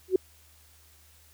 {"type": "tone with exponential growth", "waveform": "sine", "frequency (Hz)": 372.5, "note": "F#4", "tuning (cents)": 12, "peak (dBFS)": -14, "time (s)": [0.08, 0.16], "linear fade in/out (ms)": 5, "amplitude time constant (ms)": 17, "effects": ["added 77 Hz sine -59 dBFS peak until 1.33 s", "white hiss -59 dBFS RMS until 1.33 s"]}